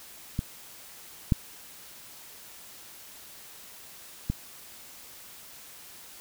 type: clicks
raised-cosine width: 5 ms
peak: -15 / -8 / -14 dBFS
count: 3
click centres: 0.391 / 1.322 / 4.3 s
effects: white hiss -48 dBFS RMS until 6.2 s